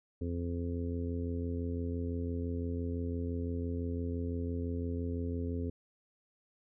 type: harmonic tone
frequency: 85.9 Hz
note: F2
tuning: 28 cents flat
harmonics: 1 / 2 / 3 / 4 / 5 / 6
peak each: -35 / -45 / -38 / -49 / -42 / -50 dBFS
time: 0.21-5.7 s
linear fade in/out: 5 ms
effects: none